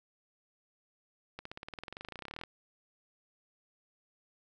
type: accelerating click train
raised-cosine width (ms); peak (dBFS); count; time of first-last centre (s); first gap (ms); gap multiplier
0.3; -26; 27; 1.39-2.436; 64; 0.96
effects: none